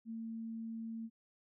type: tone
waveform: sine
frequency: 226 Hz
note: A3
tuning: 47 cents sharp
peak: -40 dBFS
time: 0.05-1.1 s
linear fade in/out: 50 ms
effects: none